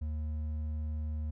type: tone with hard clipping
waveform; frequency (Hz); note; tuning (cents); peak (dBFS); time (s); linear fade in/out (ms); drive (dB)
triangle; 76.6; D#2; -27; -34; 0.01-1.31; 10; 8
effects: none